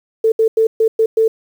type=tone bursts at uneven times; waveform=sine; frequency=445.4 Hz; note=A4; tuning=21 cents sharp; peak=-9 dBFS; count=6; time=0.24-0.32 / 0.39-0.48 / 0.57-0.67 / 0.8-0.88 / 0.99-1.06 / 1.17-1.28 s; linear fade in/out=5 ms; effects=7-bit